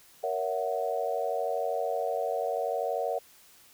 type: chord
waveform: sine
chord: F# dominant seventh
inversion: first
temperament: equal with one note detuned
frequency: 466.2 / 558.9 / 659.3 / 740 Hz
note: A#4 / C#5 / E5 / F#5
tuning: 0 / +14 / 0 / 0 cents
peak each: -33 dBFS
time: 0.23-3.19 s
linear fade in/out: 10 ms
effects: white hiss -57 dBFS RMS until 3.73 s